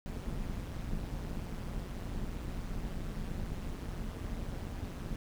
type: noise with amplitude modulation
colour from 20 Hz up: brown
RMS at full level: -35 dBFS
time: 0.06-5.16 s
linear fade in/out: 0 ms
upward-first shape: sine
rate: 181 Hz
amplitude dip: 75%
effects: none